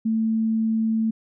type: tone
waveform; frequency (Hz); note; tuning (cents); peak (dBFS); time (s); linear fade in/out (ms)
sine; 222.4; A3; +19; -19; 0.05-1.11; 10
effects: none